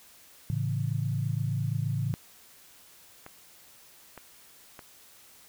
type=chord; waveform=sine; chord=A major; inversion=none; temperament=equal; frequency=110 / 138.59 / 164.81 Hz; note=A2 / C#3 / E3; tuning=0 / 0 / 0 cents; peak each=-30 / -30 / -35 dBFS; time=0.5-2.14 s; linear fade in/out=0 ms
type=clicks; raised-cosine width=0.5 ms; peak=-28 dBFS; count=3; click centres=3.264 / 4.177 / 4.792 s
effects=white hiss -55 dBFS RMS until 5.48 s